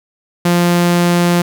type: tone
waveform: sawtooth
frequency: 174.2 Hz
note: F3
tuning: 4 cents flat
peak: -6 dBFS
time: 0.45-1.42 s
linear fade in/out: 5 ms
effects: 8-bit